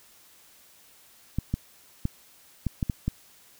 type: clicks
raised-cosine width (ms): 5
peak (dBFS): -13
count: 7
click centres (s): 1.386 / 1.54 / 2.054 / 2.667 / 2.828 / 2.898 / 3.08
effects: white hiss -56 dBFS RMS until 3.59 s